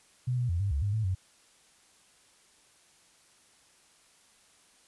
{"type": "tone with pitch steps", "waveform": "sine", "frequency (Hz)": [125.1, 122.6, 85.6, 99.6, 70.3, 101.3, 109.8, 93.3], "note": ["B2", "B2", "F2", "G2", "C#2", "G#2", "A2", "F#2"], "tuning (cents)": [23, -12, -34, 28, 25, -43, -3, 15], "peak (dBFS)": -26, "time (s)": [0.27, 1.15], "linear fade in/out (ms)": 10, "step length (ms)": 110, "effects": ["white hiss -62 dBFS RMS until 4.87 s", "resampled to 24000 Hz"]}